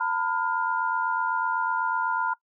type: tone cluster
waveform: sine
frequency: 911 / 999 / 1413 Hz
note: A#5 / B5 / F6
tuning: -40 / +20 / +20 cents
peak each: -28 dBFS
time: 0-2.34 s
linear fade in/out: 10 ms
effects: noise-tail reverb RT60 0.1 s tail -21 dB re dry